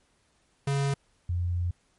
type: tone pair in turn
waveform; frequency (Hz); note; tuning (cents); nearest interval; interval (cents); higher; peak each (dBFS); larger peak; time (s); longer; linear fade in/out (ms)
square / sine; 139.4 / 87.82; C#3 / F2; +10 / +10; minor sixth; 800; first; -25; neither; 0.67-0.94 / 1.29-1.71; second; 5
effects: pink hiss -68 dBFS RMS until 1.98 s + MP3 48 kbps